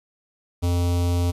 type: tone with notch filter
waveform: square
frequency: 87.5 Hz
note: F2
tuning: 4 cents sharp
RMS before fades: -21 dBFS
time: 0.62-1.32 s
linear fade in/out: 20 ms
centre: 1700 Hz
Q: 0.89
effects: resampled to 32000 Hz + 9-bit